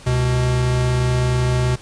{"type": "tone pair together", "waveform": "square", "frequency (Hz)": [69.3, 125.27], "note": ["C#2", "B2"], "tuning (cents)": [0, 25], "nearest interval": "minor seventh", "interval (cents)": 1025, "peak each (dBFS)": [-24, -17], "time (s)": [0.06, 1.76], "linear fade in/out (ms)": 10, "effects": ["pink hiss -42 dBFS RMS until 1.81 s", "resampled to 22050 Hz"]}